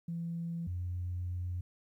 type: tone pair in turn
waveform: sine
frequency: 168.4 / 89.21 Hz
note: E3 / F2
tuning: +37 / +37 cents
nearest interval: major seventh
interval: 1100 cents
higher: first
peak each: -34 / -33 dBFS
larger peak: second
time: 0.08-0.67 / 0.67-1.61 s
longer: second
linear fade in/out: 5 ms
effects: tanh soft clip ceiling -29 dBFS + 12-bit